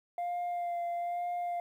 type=tone with vibrato; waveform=sine; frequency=698.5 Hz; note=F5; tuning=in tune; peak=-29 dBFS; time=0.18-1.6 s; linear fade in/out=2 ms; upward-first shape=sine; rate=1.1 Hz; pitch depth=17 cents each way; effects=tanh soft clip ceiling -31 dBFS + 11-bit